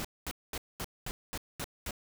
pink noise bursts, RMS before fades -37 dBFS, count 8, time 0-1.908 s, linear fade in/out 0 ms, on 46 ms, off 220 ms, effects none

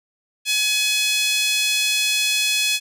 5% pulse tone with high-pass filter, 846 Hz, G#5, 32 cents sharp, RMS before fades -20 dBFS, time 0.45-2.8 s, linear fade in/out 50 ms, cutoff 2800 Hz, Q 3.8, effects none

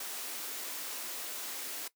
white high-pass noise, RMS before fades -40 dBFS, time 0-1.88 s, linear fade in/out 5 ms, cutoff 230 Hz, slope 96 dB/octave, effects noise-tail reverb RT60 0.1 s tail -18 dB re dry

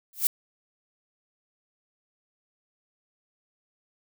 violet noise with exponential growth, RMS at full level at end -17 dBFS, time 0.13-0.27 s, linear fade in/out 1 ms, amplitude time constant 30 ms, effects none

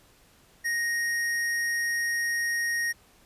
sine tone with tanh clipping, 1869 Hz, A#6, 4 cents sharp, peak -27 dBFS, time 0.64-2.93 s, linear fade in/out 20 ms, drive 18 dB, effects pink hiss -59 dBFS RMS until 3.25 s + resampled to 32000 Hz

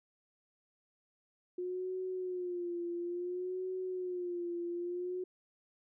sine tone with vibrato, 358.3 Hz, F4, 44 cents sharp, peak -35 dBFS, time 1.58-5.24 s, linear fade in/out 5 ms, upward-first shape sine, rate 0.58 Hz, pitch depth 65 cents each way, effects none

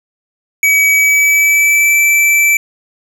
square tone with pitch glide, 2276 to 2325 Hz, C#7 to D7, +45 to -18 cents, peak -8 dBFS, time 0.63-2.57 s, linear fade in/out 2 ms, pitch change +37 cents, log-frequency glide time 0.93-1.96 s, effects none

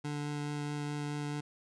25% pulse tone with vibrato, 146.83 Hz, D3, in tune, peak -31 dBFS, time 0.04-1.41 s, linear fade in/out 10 ms, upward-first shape triangle, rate 4.7 Hz, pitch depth 9 cents each way, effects resampled to 22050 Hz

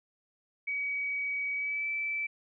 sine tone with pitch glide, 2267 to 2319 Hz, C#7 to D7, +38 to -22 cents, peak -30 dBFS, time 0.67-2.27 s, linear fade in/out 10 ms, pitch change +40 cents, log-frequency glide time 1.54-1.88 s, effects none

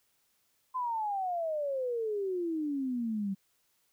sine exponential sweep, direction down, 1036 to 190 Hz, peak -30 dBFS, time 0.74-3.35 s, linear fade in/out 20 ms, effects white hiss -73 dBFS RMS until 3.92 s

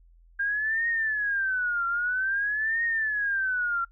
sine tone with vibrato, 1600 Hz, G6, 35 cents sharp, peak -24 dBFS, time 0.39-3.85 s, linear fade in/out 10 ms, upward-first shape triangle, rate 0.51 Hz, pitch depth 270 cents each way, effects noise-tail reverb RT60 0.1 s tail -22 dB re dry + added 42 Hz sine -53 dBFS peak until 3.91 s

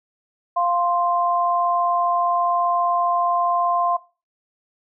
sine tone pair together, 698.5 / 1046.5 Hz, F5 / C6, 0 / 0 cents, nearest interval perfect fifth, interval 700 cents, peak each -20 dBFS, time 0.56-3.97 s, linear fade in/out 10 ms, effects noise-tail reverb RT60 0.3 s tail -17 dB re dry

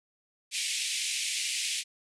pink band-pass noise, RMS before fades -32 dBFS, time 0.51-1.84 s, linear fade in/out 50 ms, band 2200 to 10000 Hz, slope 48 dB/octave, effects none

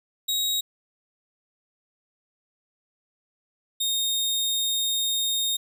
sawtooth tone pair in turn, 3800 / 3700 Hz, A#7 / A#7, +33 / -14 cents, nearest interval unison, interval 47 cents, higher first, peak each -20 dBFS, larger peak neither, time 0.28-0.61 / 3.8-5.57 s, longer second, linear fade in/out 10 ms, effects none

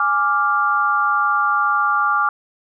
sine chord, D diminished, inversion second, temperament equal, 830.6 / 1174.7 / 1396.9 Hz, Ab5 / D6 / F6, 0 / 0 / 0 cents, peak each -23 / -17 / -19 dBFS, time 0-2.29 s, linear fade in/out 2 ms, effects none

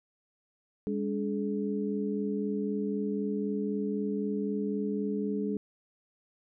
sine tone cluster, 203.2 / 287.1 / 424 Hz, G#3 / D4 / G#4, -38 / -39 / +36 cents, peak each -31 / -35 / -34 dBFS, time 0.87-5.57 s, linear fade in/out 0 ms, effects none

